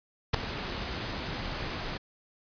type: noise with ADSR envelope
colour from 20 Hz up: pink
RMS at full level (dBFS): -20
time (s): 0.33-1.98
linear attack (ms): 14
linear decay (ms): 3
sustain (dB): -15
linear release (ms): 15
effects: resampled to 11025 Hz